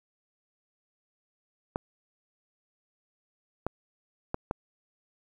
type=clicks; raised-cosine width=1 ms; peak=-15 dBFS; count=4; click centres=1.759 / 3.666 / 4.344 / 4.511 s; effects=9-bit